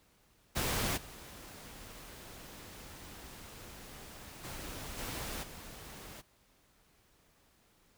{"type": "noise with level steps", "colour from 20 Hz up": "pink", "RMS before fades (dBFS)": [-33, -50, -44, -40, -49], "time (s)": [0.55, 6.22], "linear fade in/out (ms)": 20, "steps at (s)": [0.96, 4.43, 4.97, 5.42], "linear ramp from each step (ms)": 20, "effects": ["pink hiss -68 dBFS RMS until 7.97 s"]}